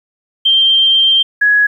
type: tone pair in turn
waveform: sine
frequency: 3156 / 1674.9 Hz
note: G7 / G#6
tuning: +11 / +14 cents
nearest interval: major seventh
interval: 1097 cents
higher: first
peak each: -7 dBFS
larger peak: neither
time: 0.45-1.23 / 1.41-1.67 s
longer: first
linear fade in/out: 10 ms
effects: 8-bit